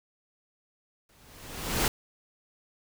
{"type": "noise with exponential growth", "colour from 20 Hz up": "pink", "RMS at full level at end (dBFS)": -23, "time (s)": [1.09, 1.88], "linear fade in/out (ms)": 2, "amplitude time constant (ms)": 170, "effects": []}